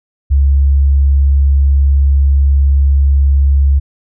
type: tone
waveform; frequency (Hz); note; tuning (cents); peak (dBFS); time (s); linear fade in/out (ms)
sine; 69.3; C#2; 0; -6; 0.3-3.8; 20
effects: none